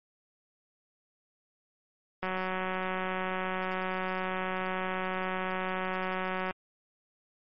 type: click train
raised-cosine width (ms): 0.5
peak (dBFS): -18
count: 797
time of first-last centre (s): 2.23-6.51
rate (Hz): 186
effects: MP3 32 kbps